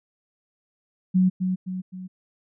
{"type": "tone with echo", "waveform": "sine", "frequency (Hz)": 185, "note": "F#3", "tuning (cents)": 0, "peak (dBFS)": -15, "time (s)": [1.14, 1.3], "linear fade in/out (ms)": 20, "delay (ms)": 260, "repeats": 3, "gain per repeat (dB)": -6, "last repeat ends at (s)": 2.08, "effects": []}